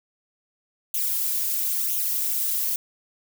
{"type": "noise with flanger", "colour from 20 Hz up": "violet", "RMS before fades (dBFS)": -25, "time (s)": [0.94, 2.76], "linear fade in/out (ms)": 2, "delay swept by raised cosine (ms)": [0.3, 3.9], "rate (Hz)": 1, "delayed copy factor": 0.9, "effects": []}